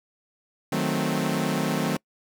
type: chord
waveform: sawtooth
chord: D# diminished seventh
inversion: none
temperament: equal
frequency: 155.56 / 185 / 220 / 261.6 Hz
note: D#3 / F#3 / A3 / C4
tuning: 0 / 0 / 0 / 0 cents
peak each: -25 dBFS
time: 0.72-1.97 s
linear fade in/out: 5 ms
effects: noise-tail reverb RT60 0.1 s tail -26 dB re dry

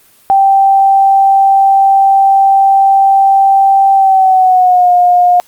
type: tone with pitch glide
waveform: sine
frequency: 782 to 713 Hz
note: G5 to F5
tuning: -4 to +36 cents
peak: -4 dBFS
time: 0.3-5.4 s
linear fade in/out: 0 ms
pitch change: -160 cents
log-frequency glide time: 3.94-4.92 s
effects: white hiss -46 dBFS RMS until 5.47 s + Opus 32 kbps

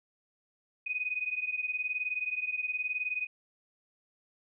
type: beating tone pair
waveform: sine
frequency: 2489 / 2508 Hz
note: D#7 / D#7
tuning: 0 / +13 cents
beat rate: 19 Hz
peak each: -33 / -35 dBFS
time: 0.86-3.27 s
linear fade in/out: 10 ms
effects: none

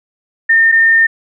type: tone pair in turn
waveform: sine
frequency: 1816 / 1816 Hz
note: A#6 / A#6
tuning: -46 / -46 cents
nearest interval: unison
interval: 0 cents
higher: neither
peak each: -6 dBFS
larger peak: neither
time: 0.49-0.72 / 0.72-1.07 s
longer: second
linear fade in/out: 10 ms
effects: none

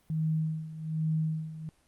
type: tone with tremolo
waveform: sine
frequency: 157.9 Hz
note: D#3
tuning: 26 cents sharp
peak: -25 dBFS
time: 0.1-1.69 s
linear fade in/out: 0 ms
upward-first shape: sine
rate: 1.2 Hz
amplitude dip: 80%
effects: pink hiss -67 dBFS RMS until 1.87 s + Opus 24 kbps

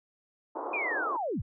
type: band-pass noise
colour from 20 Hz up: white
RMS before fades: -36 dBFS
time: 0.55-1.17 s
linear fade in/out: 10 ms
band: 310 to 1100 Hz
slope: 48 dB/octave
type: linear sweep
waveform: sine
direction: down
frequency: 2500 to 51 Hz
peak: -29 dBFS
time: 0.73-1.42 s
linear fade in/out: 10 ms
effects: none

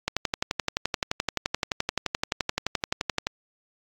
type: click train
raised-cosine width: 0.2 ms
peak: -7 dBFS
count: 38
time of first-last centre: 0.08-3.27 s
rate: 11.6 Hz
effects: AAC 64 kbps

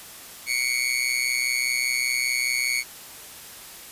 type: tone with amplitude modulation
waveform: sawtooth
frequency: 2217 Hz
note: C#7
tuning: in tune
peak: -15 dBFS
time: 0.46-2.84 s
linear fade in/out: 50 ms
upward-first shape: sine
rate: 125 Hz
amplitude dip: 85%
effects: white hiss -42 dBFS RMS until 3.91 s + resampled to 32000 Hz

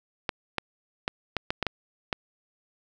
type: clicks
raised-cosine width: 0.3 ms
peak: -10 dBFS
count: 8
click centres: 0.292 / 0.583 / 1.079 / 1.367 / 1.505 / 1.627 / 1.667 / 2.128 s
effects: none

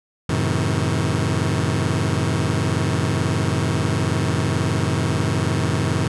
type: chord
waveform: sawtooth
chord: F# diminished seventh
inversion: none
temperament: just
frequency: 92.5 / 111 / 133.2 / 159.84 Hz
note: F#2 / A2 / C3 / Eb3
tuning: 0 / +16 / +31 / +47 cents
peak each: -20 dBFS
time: 0.29-6.08 s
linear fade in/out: 5 ms
effects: resampled to 24000 Hz

